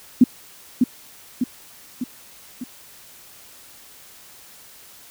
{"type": "tone with echo", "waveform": "sine", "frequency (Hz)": 248.8, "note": "B3", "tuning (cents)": 13, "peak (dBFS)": -6, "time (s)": [0.21, 0.24], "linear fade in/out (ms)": 5, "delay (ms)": 600, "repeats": 4, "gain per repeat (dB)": -5, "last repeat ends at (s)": 2.64, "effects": ["white hiss -46 dBFS RMS until 5.1 s"]}